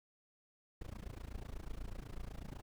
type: noise with amplitude modulation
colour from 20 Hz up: brown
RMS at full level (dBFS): -42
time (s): 0.81-2.62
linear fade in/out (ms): 5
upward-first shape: sine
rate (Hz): 28.1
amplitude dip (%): 95
effects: none